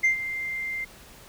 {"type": "tone with ADSR envelope", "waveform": "sine", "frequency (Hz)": 2093, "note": "C7", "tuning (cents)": 0, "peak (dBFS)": -14, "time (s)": [0.03, 0.85], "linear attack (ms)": 17, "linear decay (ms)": 110, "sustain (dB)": -14, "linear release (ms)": 12, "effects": ["tanh soft clip ceiling -16 dBFS", "pink hiss -49 dBFS RMS until 1.28 s"]}